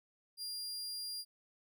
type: tone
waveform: sawtooth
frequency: 4800 Hz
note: D8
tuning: 37 cents sharp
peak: -37 dBFS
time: 0.37-1.25 s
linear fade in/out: 50 ms
effects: none